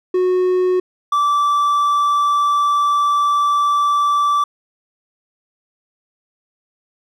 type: tone pair in turn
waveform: triangle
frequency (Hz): 366.4 / 1163.2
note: F#4 / D6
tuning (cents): -17 / -17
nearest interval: octave + minor sixth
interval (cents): 2000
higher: second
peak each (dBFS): -11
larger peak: neither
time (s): 0.14-0.8 / 1.12-4.44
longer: second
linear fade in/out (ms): 5
effects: none